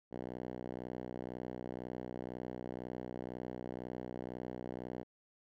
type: tone with band-pass filter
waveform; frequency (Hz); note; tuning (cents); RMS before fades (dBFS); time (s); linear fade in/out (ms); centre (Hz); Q
5% pulse; 62; B1; +7; -44; 0.11-5.04; 20; 290; 0.64
effects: none